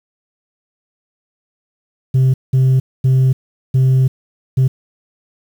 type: tone bursts at uneven times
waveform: sine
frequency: 130.81 Hz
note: C3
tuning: in tune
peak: -6 dBFS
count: 5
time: 2.14-2.34 / 2.53-2.8 / 3.04-3.33 / 3.74-4.08 / 4.57-4.68 s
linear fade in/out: 10 ms
effects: tanh soft clip ceiling -8 dBFS + 7-bit